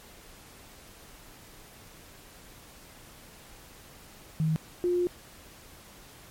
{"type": "tone pair in turn", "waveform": "sine", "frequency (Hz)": [157.9, 354.5], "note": ["D#3", "F4"], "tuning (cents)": [26, 26], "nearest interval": "octave + major second", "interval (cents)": 1400, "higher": "second", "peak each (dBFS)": [-23, -23], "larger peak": "neither", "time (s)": [[4.4, 4.56], [4.84, 5.07]], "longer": "second", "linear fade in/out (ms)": 0, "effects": ["pink hiss -51 dBFS RMS until 6.3 s", "MP3 64 kbps"]}